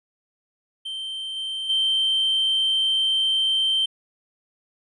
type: tone with level steps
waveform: triangle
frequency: 3123 Hz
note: G7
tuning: 7 cents flat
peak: -27 / -25 / -16 dBFS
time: 0.85-3.86 s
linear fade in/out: 10 ms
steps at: 1.36 / 1.69 s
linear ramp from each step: 10 ms
effects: tanh soft clip ceiling -14 dBFS + resampled to 24000 Hz